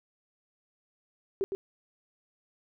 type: tone with echo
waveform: sine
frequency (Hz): 389.4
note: G4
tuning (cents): -12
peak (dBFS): -25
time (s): 1.41-1.44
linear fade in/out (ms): 0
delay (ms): 110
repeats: 1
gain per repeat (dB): -5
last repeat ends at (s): 1.55
effects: none